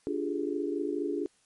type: tone cluster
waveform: sine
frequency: 291.1 / 345.9 / 398.3 / 422.6 Hz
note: D4 / F4 / G4 / G#4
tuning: -15 / -17 / +28 / +30 cents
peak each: -33 / -34 / -36 / -35 dBFS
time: 0.07-1.26 s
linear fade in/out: 0 ms
effects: white hiss -67 dBFS RMS until 1.45 s + MP3 48 kbps